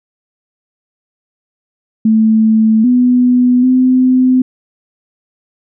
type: tone with pitch steps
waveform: sine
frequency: 220 / 248.2 / 255.7 Hz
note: A3 / B3 / C4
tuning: 0 / +9 / -40 cents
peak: -6 dBFS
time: 2.05-4.42 s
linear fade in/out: 5 ms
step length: 790 ms
effects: none